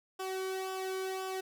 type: tone with flanger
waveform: sawtooth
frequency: 378.4 Hz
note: F#4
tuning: 39 cents sharp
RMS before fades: -37 dBFS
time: 0.19-1.41 s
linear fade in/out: 10 ms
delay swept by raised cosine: 0.47 to 1.15 ms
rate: 1.9 Hz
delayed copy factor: -0.65
effects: none